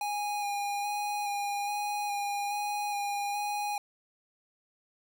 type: tone with vibrato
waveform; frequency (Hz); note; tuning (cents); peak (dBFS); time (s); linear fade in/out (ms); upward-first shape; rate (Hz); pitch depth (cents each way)
square; 819; G#5; -24; -31; 0.01-3.78; 2; square; 1.2; 14
effects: none